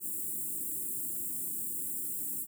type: band-stop noise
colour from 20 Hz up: white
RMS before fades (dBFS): -36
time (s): 0-2.47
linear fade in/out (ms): 50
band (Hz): 380 to 7500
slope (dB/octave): 96
effects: high-pass 150 Hz 12 dB/octave